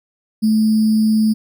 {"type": "tone with sample-and-hold", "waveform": "sine", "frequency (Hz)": 217.7, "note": "A3", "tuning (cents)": -18, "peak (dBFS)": -11, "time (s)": [0.42, 1.34], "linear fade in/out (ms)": 20, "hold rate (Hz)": 4900, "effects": []}